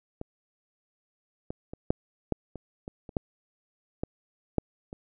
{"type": "clicks", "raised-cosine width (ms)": 2, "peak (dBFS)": [-22, -21, -25, -9, -12, -25, -24, -29, -13, -16, -10, -26], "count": 12, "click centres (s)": [0.214, 1.505, 1.735, 1.905, 2.323, 2.557, 2.879, 3.092, 3.168, 4.035, 4.583, 4.929], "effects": []}